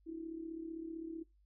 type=tone with amplitude modulation; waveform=sine; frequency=326.4 Hz; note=E4; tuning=17 cents flat; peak=-38 dBFS; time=0.06-1.24 s; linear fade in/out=20 ms; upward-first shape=sine; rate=35.6 Hz; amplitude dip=70%; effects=noise-tail reverb RT60 0.2 s tail -23 dB re dry + added 50 Hz sine -66 dBFS peak until 1.45 s